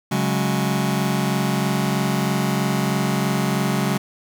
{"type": "chord", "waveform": "sawtooth", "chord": "C# suspended fourth", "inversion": "none", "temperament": "just", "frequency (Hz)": [138.59, 184.79, 207.9], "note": ["C#3", "F#3", "G#3"], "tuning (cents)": [0, -2, 2], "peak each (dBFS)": -19, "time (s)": [0.11, 3.98], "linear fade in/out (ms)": 10, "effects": ["7-bit"]}